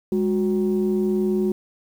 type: tone pair together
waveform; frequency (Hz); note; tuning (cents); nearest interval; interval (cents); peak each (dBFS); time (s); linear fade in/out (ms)
sine; 205.3 / 366.5; G#3 / F#4; -20 / -16; minor seventh; 1004; -20; 0.12-1.52; 2
effects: tanh soft clip ceiling -13 dBFS + 8-bit